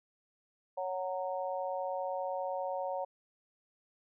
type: harmonic tone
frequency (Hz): 185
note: F#3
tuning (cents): 0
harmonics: 3 / 4 / 5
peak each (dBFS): -36 / -38 / -40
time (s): 0.77-3.05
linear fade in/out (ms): 10
effects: none